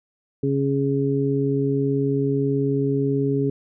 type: harmonic tone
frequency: 138.4 Hz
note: C#3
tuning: 2 cents flat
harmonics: 1 / 2 / 3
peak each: -23 / -23 / -23 dBFS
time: 0.43-3.5 s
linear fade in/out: 5 ms
effects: none